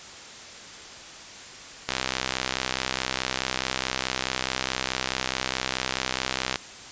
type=click train; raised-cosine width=0.2 ms; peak=-7 dBFS; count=303; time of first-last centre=1.89-6.558 s; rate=64.7 Hz; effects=white hiss -42 dBFS RMS until 6.91 s + resampled to 16000 Hz